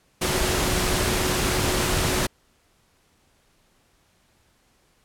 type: tone in noise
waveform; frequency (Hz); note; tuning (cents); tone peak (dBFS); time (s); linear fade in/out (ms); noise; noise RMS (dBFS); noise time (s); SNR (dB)
sine; 366.4; F#4; -17; -30; 0.21-2.27; 10; pink; -23; 0.21-2.27; -10
effects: pink hiss -63 dBFS RMS until 5.04 s + low-pass 12000 Hz 12 dB/octave